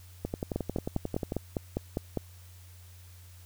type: two click trains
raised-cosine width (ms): 2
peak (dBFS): -18 / -16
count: 13 / 9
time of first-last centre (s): 0.25-1.321 / 0.56-2.173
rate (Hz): 11.2 / 4.96
effects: added 90 Hz sine -49 dBFS peak until 3.45 s + white hiss -58 dBFS RMS until 3.45 s